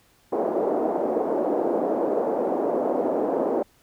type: band-pass noise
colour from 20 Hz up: white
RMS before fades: -24 dBFS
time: 0.32-3.63 s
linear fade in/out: 5 ms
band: 280 to 640 Hz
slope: 24 dB/octave
effects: pink hiss -60 dBFS RMS until 3.82 s